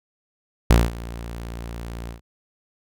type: tone with ADSR envelope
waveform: sawtooth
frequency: 57.9 Hz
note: A#1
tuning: 11 cents flat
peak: -6 dBFS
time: 0.7-2.21 s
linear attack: 5 ms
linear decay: 200 ms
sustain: -21 dB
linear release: 120 ms
effects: none